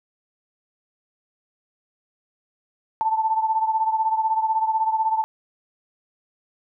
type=beating tone pair; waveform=sine; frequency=880 / 896 Hz; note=A5 / A5; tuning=0 / +31 cents; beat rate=16 Hz; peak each=-20 / -25 dBFS; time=3.01-5.24 s; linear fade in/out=0 ms; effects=none